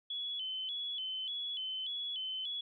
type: tone with vibrato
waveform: sine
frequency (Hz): 3213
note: G7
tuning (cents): +42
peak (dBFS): -36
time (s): 0.1-2.61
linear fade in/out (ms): 5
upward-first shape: square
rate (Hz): 1.7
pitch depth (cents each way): 87
effects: none